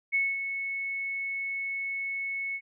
sine tone with ADSR envelope, 2203 Hz, C#7, 11 cents flat, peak -22 dBFS, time 0.12-2.61 s, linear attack 27 ms, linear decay 220 ms, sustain -8 dB, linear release 59 ms, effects none

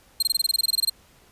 sawtooth tone bursts, 4186 Hz, C8, in tune, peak -15 dBFS, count 15, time 0.2-0.898 s, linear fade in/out 5 ms, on 26 ms, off 22 ms, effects pink hiss -56 dBFS RMS until 1.31 s + resampled to 32000 Hz

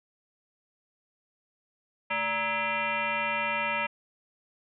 sine tone with frequency modulation, 1661.2 Hz, G#6, in tune, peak -26 dBFS, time 2.1-3.87 s, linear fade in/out 10 ms, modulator 360 Hz, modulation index 3, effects none

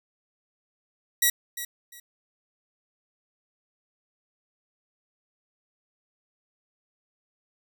5% pulse tone with echo, 1923 Hz, B6, 47 cents flat, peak -8 dBFS, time 1.22-1.3 s, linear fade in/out 5 ms, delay 350 ms, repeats 2, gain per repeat -13 dB, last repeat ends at 2 s, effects none

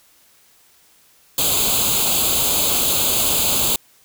white noise with comb filter, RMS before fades -18 dBFS, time 1.38-3.76 s, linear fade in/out 2 ms, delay 0.27 ms, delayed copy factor +0.85, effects white hiss -54 dBFS RMS until 4.04 s

